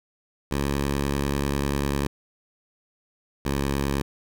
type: tone pair in turn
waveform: 10% pulse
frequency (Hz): 70.2 / 69.47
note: C#2 / C#2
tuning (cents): +22 / +4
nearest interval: unison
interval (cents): 18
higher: first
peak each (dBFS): -15 / -15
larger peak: neither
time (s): 0.51-2.07 / 3.45-4.02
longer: first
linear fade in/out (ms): 5
effects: none